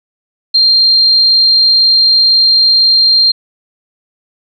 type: tone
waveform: sine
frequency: 4186 Hz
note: C8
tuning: in tune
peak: -5 dBFS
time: 0.54-3.32 s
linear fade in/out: 10 ms
effects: none